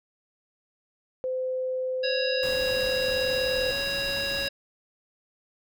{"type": "tone", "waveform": "sine", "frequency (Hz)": 514, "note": "C5", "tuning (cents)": -31, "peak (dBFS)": -26, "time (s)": [1.24, 3.71], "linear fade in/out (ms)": 0}
{"type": "harmonic tone", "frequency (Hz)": 554.4, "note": "C#5", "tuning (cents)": 0, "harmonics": [1, 3, 5, 7, 9], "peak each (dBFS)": [-33, -33, -33, -33, -33], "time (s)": [2.03, 4.49], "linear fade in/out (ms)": 10}
{"type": "noise", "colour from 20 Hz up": "pink", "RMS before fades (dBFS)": -38, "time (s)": [2.43, 4.48], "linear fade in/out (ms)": 0}
{"effects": []}